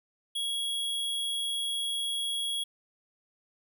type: tone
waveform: square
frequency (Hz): 3322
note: G#7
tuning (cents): 0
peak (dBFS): -30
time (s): 0.35-2.64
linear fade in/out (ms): 10
effects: none